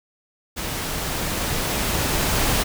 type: noise with level ramp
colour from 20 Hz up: pink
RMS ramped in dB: -28 to -20 dBFS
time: 0.56-2.64 s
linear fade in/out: 20 ms
effects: none